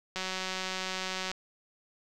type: click train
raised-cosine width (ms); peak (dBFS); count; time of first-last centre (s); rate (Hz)
0.2; -17; 217; 0.16-1.315; 187
effects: none

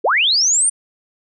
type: linear sweep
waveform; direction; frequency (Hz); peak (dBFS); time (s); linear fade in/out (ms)
sine; up; 321.8 to 9230; -12; 0.04-0.7; 10
effects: none

